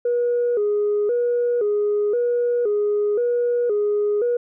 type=tone with vibrato; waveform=sine; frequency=447.1 Hz; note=A4; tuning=28 cents sharp; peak=-16 dBFS; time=0.05-4.37 s; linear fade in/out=5 ms; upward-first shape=square; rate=0.96 Hz; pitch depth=130 cents each way; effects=tanh soft clip ceiling -14 dBFS